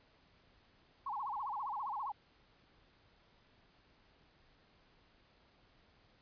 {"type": "tone with vibrato", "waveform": "sine", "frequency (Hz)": 954, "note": "A#5", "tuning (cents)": 40, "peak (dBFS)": -37, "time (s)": [1.06, 2.12], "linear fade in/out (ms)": 5, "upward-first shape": "sine", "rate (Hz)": 15, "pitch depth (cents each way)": 280, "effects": ["pink hiss -68 dBFS RMS until 6.21 s", "resampled to 11025 Hz"]}